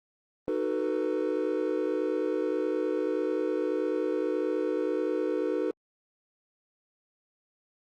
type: chord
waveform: triangle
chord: B dominant seventh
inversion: first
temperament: just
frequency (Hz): 308.7 / 370.4 / 444.5 / 493.9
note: D#4 / F#4 / A4 / B4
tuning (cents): -14 / +2 / +18 / 0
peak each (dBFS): -30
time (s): 0.48-5.71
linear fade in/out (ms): 0
effects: Opus 24 kbps